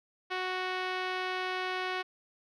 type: tone with low-pass filter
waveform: 5% pulse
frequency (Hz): 369.7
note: F#4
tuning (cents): -1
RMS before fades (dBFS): -34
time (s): 0.3-2.03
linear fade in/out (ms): 20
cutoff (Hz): 2800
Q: 0.56
effects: none